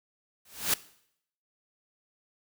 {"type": "noise with exponential growth", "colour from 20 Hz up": "white", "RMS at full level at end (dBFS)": -22, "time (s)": [0.45, 0.74], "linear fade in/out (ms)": 5, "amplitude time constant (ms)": 63, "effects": ["noise-tail reverb RT60 0.7 s tail -19 dB re dry"]}